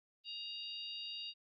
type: harmonic tone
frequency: 942 Hz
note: A#5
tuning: 18 cents sharp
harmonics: 3 / 4 / 5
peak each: -45 / -47 / -49 dBFS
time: 0.24-1.34 s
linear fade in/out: 50 ms
effects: Opus 32 kbps